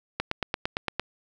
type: click train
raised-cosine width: 0.3 ms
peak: -10 dBFS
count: 8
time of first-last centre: 0.2-0.996 s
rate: 8.79 Hz
effects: none